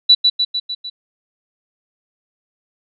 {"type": "tone with echo", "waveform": "sine", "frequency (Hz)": 3951, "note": "B7", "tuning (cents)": 0, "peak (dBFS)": -5, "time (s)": [0.09, 0.15], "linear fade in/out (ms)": 10, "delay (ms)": 150, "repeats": 5, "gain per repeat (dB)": -4, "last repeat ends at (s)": 0.9, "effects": []}